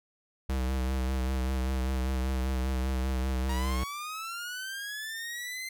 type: tone with vibrato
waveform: square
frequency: 64.9 Hz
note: C2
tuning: 13 cents flat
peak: -28 dBFS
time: 0.49-3.84 s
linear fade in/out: 5 ms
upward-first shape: sine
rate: 5.1 Hz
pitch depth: 35 cents each way
type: linear sweep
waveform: sawtooth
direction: up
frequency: 932.3 to 2082 Hz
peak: -32 dBFS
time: 3.49-5.69 s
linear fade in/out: 5 ms
effects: none